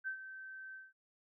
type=tone with ADSR envelope; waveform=sine; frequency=1546 Hz; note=G6; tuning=24 cents flat; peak=-35 dBFS; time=0.04-0.93 s; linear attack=33 ms; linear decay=91 ms; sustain=-11 dB; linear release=190 ms; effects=none